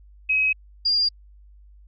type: tone pair in turn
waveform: sine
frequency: 2545 / 4804 Hz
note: D#7 / D8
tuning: +39 / +38 cents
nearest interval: major seventh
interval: 1099 cents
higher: second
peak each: -17 / -17 dBFS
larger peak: neither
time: 0.29-0.53 / 0.85-1.09 s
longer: neither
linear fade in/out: 10 ms
effects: added 50 Hz sine -46 dBFS peak until 1.87 s + MP3 32 kbps